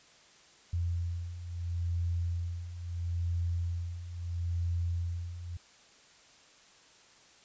sine beating tone pair, 85.5 / 86.25 Hz, F2 / F2, -36 / -21 cents, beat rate 0.75 Hz, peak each -37 / -32 dBFS, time 0.73-5.57 s, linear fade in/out 5 ms, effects white hiss -59 dBFS RMS until 7.44 s + resampled to 16000 Hz

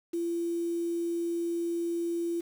sine tone with quantisation, 340 Hz, F4, 46 cents flat, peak -28 dBFS, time 0.13-2.41 s, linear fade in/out 10 ms, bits 8, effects none

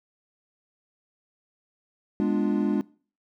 triangle chord, G# diminished seventh, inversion none, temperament equal, 207.7 / 246.9 / 293.7 / 349.2 Hz, G#3 / B3 / D4 / F4, 0 / 0 / 0 / 0 cents, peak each -23 / -28 / -24 / -28 dBFS, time 2.2-2.81 s, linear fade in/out 0 ms, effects noise-tail reverb RT60 0.4 s tail -21 dB re dry

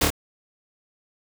pink noise with echo, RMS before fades -20 dBFS, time 0.01-0.05 s, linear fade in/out 5 ms, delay 27 ms, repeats 2, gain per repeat -2 dB, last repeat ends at 0.104 s, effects none

